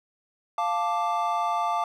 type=chord; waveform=triangle; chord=D minor; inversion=first; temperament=equal; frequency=698.5 / 880 / 1174.7 Hz; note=F5 / A5 / D6; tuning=0 / 0 / 0 cents; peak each=-26 dBFS; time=0.58-1.84 s; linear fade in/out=2 ms; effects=none